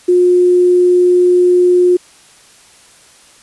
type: tone with quantisation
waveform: sine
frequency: 358.1 Hz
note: F4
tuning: 43 cents sharp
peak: -6 dBFS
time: 0.08-1.97 s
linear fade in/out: 10 ms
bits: 6
effects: white hiss -44 dBFS RMS until 3.42 s + resampled to 24000 Hz